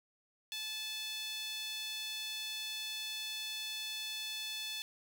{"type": "tone with high-pass filter", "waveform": "sawtooth", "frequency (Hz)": 870, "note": "A5", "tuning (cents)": -20, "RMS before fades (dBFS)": -41, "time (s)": [0.52, 4.82], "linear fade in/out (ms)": 0, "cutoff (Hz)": 3300, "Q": 3, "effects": []}